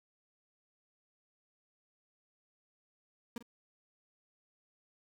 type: tone with echo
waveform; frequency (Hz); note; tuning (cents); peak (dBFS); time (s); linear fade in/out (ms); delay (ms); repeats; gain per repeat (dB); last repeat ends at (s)
35% pulse; 235.8; A#3; +20; -36; 3.36-3.38; 2; 46; 1; -13; 3.426
effects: none